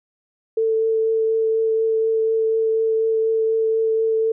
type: tone with vibrato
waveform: sine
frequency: 445.2 Hz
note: A4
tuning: 20 cents sharp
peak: -16 dBFS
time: 0.57-4.32 s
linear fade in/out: 5 ms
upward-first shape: triangle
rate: 4.1 Hz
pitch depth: 11 cents each way
effects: none